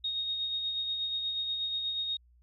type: tone with tremolo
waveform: sine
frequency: 3729 Hz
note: A#7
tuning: in tune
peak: -29 dBFS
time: 0.04-2.17 s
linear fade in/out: 5 ms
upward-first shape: sine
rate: 8.3 Hz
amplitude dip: 35%
effects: added 60 Hz sine -59 dBFS peak until 2.42 s